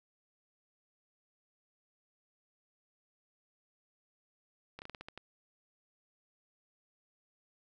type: slowing click train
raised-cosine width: 0.3 ms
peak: -29 dBFS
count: 8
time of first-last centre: 4.79-5.176 s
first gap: 29 ms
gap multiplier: 1.21
effects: none